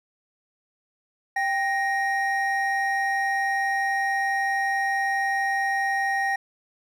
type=tone pair together; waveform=triangle; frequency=786 / 1869.4 Hz; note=G5 / A#6; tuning=+4 / +4 cents; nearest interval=octave + minor third; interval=1500 cents; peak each=-23 dBFS; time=1.36-6.36 s; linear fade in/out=5 ms; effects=none